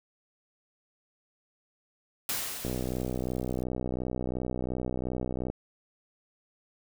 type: noise with exponential decay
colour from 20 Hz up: white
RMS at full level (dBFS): -30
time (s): 2.29-3.63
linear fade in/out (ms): 1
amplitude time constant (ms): 290
type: click train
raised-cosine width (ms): 2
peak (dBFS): -19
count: 180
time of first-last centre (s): 2.65-5.5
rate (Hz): 62.8
effects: none